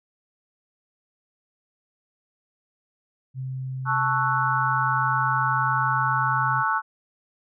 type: tone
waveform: sine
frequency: 130.81 Hz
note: C3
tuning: in tune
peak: -28 dBFS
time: 3.34-6.64 s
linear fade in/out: 50 ms
type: chord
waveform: sine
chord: F# minor seventh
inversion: first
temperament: equal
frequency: 880 / 1108.7 / 1318.5 / 1480 Hz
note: A5 / C#6 / E6 / F#6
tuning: 0 / 0 / 0 / 0 cents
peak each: -26 dBFS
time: 3.85-6.82 s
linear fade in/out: 50 ms
effects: none